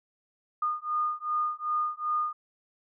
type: beating tone pair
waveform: sine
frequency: 1221 / 1223.6 Hz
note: D#6 / D#6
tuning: -33 / -29 cents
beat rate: 2.6 Hz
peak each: -30 dBFS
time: 0.62-2.33 s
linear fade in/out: 5 ms
effects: none